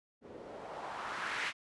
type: noise with low-pass filter sweep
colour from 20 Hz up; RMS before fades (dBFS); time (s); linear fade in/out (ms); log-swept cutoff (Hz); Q
blue; -41; 0.21-1.53; 50; 360 to 2200; 1.8
effects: resampled to 24000 Hz